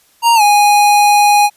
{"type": "tone with pitch glide", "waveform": "square", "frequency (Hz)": [932.3, 825.8], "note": ["A#5", "G#5"], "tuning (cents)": [0, -10], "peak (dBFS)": -7, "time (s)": [0.22, 1.5], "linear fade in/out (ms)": 50, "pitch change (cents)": -210, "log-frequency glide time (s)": [0.35, 0.42], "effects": ["white hiss -52 dBFS RMS until 1.56 s", "resampled to 32000 Hz"]}